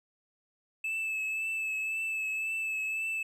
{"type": "tone with vibrato", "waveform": "triangle", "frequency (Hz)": 2618, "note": "E7", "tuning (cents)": -13, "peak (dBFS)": -29, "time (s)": [0.84, 3.23], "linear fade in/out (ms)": 5, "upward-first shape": "triangle", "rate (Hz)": 1.9, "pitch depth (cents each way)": 27, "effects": []}